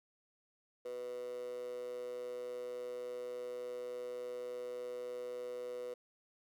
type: tone with high-pass filter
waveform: 15% pulse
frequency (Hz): 123.47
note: B2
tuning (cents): 0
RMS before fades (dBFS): -43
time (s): 0.85-5.94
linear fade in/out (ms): 5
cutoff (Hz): 480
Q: 9.2
effects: none